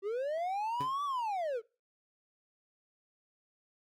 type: linear two-way sweep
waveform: triangle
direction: up then down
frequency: 379.6 to 1169 to 419.9 Hz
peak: -30 dBFS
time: 0.02-1.62 s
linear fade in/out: 50 ms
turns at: 1.04 s
type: tone with exponential decay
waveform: 20% pulse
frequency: 138.59 Hz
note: C#3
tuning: in tune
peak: -31 dBFS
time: 0.8-0.95 s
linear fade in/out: 5 ms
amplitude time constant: 31 ms
effects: noise-tail reverb RT60 0.3 s tail -22 dB re dry + Opus 48 kbps

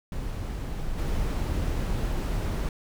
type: noise with level steps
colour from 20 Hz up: brown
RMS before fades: -32 / -27 dBFS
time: 0.12-2.69 s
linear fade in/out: 2 ms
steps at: 0.97 s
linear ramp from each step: 20 ms
effects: none

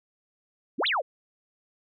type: exponential two-way sweep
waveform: sine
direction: up then down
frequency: 184.1 to 4182 to 449.8 Hz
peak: -23 dBFS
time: 0.78-1.02 s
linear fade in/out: 20 ms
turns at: 0.87 s
effects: none

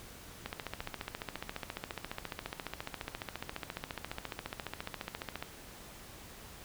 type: click train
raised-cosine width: 0.3 ms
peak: -21 dBFS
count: 73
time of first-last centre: 0.46-5.426 s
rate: 14.5 Hz
effects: pink hiss -51 dBFS RMS until 6.64 s

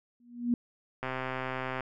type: tone with exponential growth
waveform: sine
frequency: 240.2 Hz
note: B3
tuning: 48 cents flat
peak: -21 dBFS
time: 0.2-0.54 s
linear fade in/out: 2 ms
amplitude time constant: 72 ms
type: click train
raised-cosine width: 0.5 ms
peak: -19 dBFS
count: 102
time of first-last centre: 1.03-1.807 s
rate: 130 Hz
effects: none

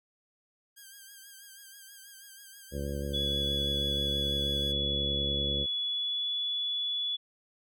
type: tone with vibrato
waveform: 5% pulse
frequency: 1598 Hz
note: G6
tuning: 33 cents sharp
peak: -38 dBFS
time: 0.76-4.73 s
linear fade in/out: 20 ms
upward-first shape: triangle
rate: 6.2 Hz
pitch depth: 61 cents each way
type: harmonic tone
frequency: 70.6 Hz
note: C#2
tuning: 32 cents sharp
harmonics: 1 / 2 / 3 / 4 / 5 / 6 / 7 / 8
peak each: -35 / -39 / -40 / -45 / -42 / -47 / -40 / -44 dBFS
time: 2.71-5.67 s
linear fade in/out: 50 ms
type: tone with pitch glide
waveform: sine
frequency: 3400 to 3420 Hz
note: G#7 to A7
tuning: +40 to -50 cents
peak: -29 dBFS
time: 3.13-7.17 s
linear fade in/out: 20 ms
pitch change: +10 cents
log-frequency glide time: 5.63-6.27 s
effects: none

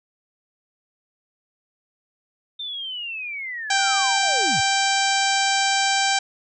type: linear sweep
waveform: sine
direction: down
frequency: 3612 to 82.41 Hz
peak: -28 dBFS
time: 2.59-4.61 s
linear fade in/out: 10 ms
type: harmonic tone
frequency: 784 Hz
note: G5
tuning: in tune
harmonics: 1 / 2 / 3 / 4 / 5 / 6 / 7 / 8 / 9 / 10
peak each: -22 / -25 / -27 / -28 / -29 / -30 / -30 / -31 / -32 / -32 dBFS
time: 3.7-6.19 s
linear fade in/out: 5 ms
effects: none

